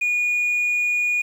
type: tone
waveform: sine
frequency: 2447 Hz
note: D#7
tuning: 29 cents flat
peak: -16 dBFS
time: 0.01-1.22 s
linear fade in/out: 10 ms
effects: tanh soft clip ceiling -17 dBFS + 8-bit